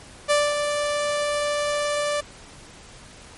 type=tone with ADSR envelope; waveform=sawtooth; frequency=587 Hz; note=D5; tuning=1 cent flat; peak=-12 dBFS; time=0.28-2.21 s; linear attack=29 ms; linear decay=220 ms; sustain=-6 dB; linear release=10 ms; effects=pink hiss -45 dBFS RMS until 3.37 s + MP3 48 kbps